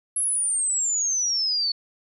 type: exponential sweep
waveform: sine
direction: down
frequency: 11050 to 4409 Hz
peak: -21 dBFS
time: 0.16-1.72 s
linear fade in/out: 5 ms
effects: none